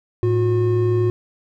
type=tone pair together; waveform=triangle; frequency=109.3 / 360.5 Hz; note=A2 / F#4; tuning=-11 / -45 cents; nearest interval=octave + major sixth; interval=2066 cents; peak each=-16 dBFS; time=0.23-1.1 s; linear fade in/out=0 ms; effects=none